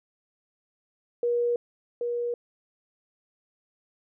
sine tone pair in turn, 478.4 / 478.4 Hz, A#4 / A#4, +45 / +45 cents, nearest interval unison, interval 0 cents, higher neither, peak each -22 / -26 dBFS, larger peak first, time 1.23-1.56 / 2.01-2.34 s, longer neither, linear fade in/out 2 ms, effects none

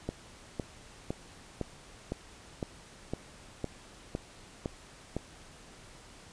click train, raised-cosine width 2 ms, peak -19 dBFS, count 11, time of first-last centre 0.09-5.166 s, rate 1.97 Hz, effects pink hiss -53 dBFS RMS until 6.32 s + resampled to 22050 Hz

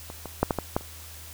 clicks, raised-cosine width 1 ms, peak -24 / -21 / -6 / -9 / -12 / -9 / -30 dBFS, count 7, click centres 0.101 / 0.257 / 0.43 / 0.508 / 0.587 / 0.765 / 0.81 s, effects added 80 Hz sine -45 dBFS peak until 1.33 s + white hiss -45 dBFS RMS until 1.33 s

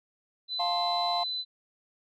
sine tone, 4012 Hz, B7, 26 cents sharp, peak -30 dBFS, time 0.48-1.45 s, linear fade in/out 50 ms
triangle chord, F major, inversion none, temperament equal, 698.5 / 880 / 1046.5 Hz, F5 / A5 / C6, 0 / 0 / 0 cents, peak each -27 / -33 / -32 dBFS, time 0.59-1.24 s, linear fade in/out 10 ms
effects none

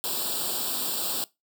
white noise with comb filter, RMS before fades -29 dBFS, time 0.04-1.24 s, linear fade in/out 0 ms, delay 0.24 ms, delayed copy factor +0.9, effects noise-tail reverb RT60 0.2 s tail -21 dB re dry + high-pass 200 Hz 12 dB/octave

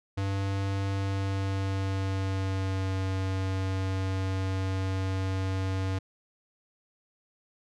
square tone with pitch glide, 97.9 to 95.11 Hz, G2 to F#2, -2 to +48 cents, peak -28 dBFS, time 0.17-5.99 s, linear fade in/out 10 ms, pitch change -50 cents, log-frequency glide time 0.91-2.95 s, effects low-pass 6000 Hz 12 dB/octave

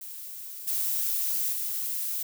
violet noise with level steps, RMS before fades -40 / -28 / -31 dBFS, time 0.01-2.23 s, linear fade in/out 5 ms, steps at 0.67 / 1.52 s, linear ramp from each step 10 ms, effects none

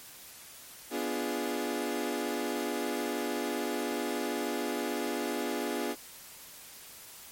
30% pulse chord, B diminished seventh, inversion none, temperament equal, 246.9 / 293.7 / 349.2 / 415.3 Hz, B3 / D4 / F4 / Ab4, 0 / 0 / 0 / 0 cents, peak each -34 dBFS, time 0.9-5.96 s, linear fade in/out 50 ms, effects white hiss -49 dBFS RMS until 7.31 s + MP3 64 kbps

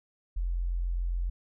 sine tone, 43.65 Hz, F1, in tune, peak -27 dBFS, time 0.36-1.3 s, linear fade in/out 10 ms, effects none

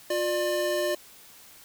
square tone pair together, 354.4 / 596 Hz, F4 / D5, +25 / +25 cents, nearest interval major sixth, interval 900 cents, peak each -30 / -27 dBFS, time 0.1-0.95 s, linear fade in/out 5 ms, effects white hiss -51 dBFS RMS until 1.64 s

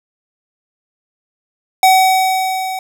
square tone with level ramp, 755 Hz, F#5, 35 cents sharp, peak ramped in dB -6 to -21 dBFS, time 1.83-2.79 s, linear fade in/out 2 ms, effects none

